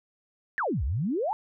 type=exponential two-way sweep; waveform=sine; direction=down then up; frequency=1915 to 57.8 to 919 Hz; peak=-25 dBFS; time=0.58-1.33 s; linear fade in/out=0 ms; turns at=0.84 s; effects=none